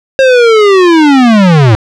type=linear sweep; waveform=square; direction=down; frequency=540 to 103 Hz; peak=-3 dBFS; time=0.19-1.75 s; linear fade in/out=0 ms; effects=low-pass 4000 Hz 12 dB/octave